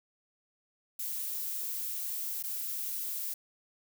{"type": "noise with dropouts", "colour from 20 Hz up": "violet", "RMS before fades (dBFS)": -36, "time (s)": [0.99, 3.34], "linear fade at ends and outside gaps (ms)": 5, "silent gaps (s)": [2.427, 2.437], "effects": []}